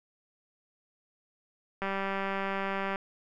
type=click train; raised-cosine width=0.5 ms; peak=-18 dBFS; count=223; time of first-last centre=1.82-2.958 s; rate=195 Hz; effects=none